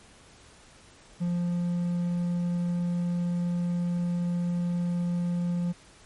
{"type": "tone", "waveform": "triangle", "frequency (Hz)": 174.61, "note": "F3", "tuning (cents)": 0, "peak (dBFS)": -23, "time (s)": [1.2, 5.73], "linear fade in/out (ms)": 20, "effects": ["pink hiss -54 dBFS RMS until 6.05 s", "MP3 48 kbps"]}